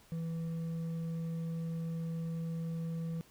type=tone with hard clipping; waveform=sine; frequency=164.81 Hz; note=E3; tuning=in tune; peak=-36 dBFS; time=0.12-3.21 s; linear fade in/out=0 ms; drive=4 dB; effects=pink hiss -62 dBFS RMS until 3.3 s